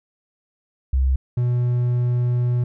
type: tone pair in turn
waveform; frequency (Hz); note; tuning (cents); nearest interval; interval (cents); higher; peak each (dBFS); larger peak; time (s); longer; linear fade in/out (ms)
sine / triangle; 65.8 / 122.33; C2 / B2; +10 / -16; major seventh; 1074; second; -15; neither; 0.93-1.16 / 1.37-2.64; second; 5
effects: none